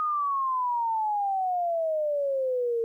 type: exponential sweep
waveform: sine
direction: down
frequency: 1249 to 453.5 Hz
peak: -24 dBFS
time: 0-2.84 s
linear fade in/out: 0 ms
effects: 11-bit